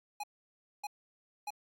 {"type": "tone bursts", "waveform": "square", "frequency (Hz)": 830.6, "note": "G#5", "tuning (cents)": 0, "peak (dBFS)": -37, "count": 3, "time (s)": [0.2, 1.505], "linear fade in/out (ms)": 5, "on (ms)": 35, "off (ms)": 600, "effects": ["AAC 64 kbps"]}